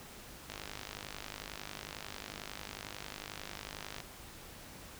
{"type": "click train", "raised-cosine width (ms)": 0.2, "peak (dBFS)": -24, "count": 180, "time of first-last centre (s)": [0.5, 4.003], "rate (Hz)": 51.1, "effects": ["pink hiss -51 dBFS RMS until 4.99 s"]}